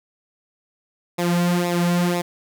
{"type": "tone with flanger", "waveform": "sawtooth", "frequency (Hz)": 174.9, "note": "F3", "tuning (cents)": 3, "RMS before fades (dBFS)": -20, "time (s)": [1.18, 2.22], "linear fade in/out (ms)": 10, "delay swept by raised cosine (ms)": [0.65, 3.35], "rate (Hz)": 2, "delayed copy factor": -0.75, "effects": []}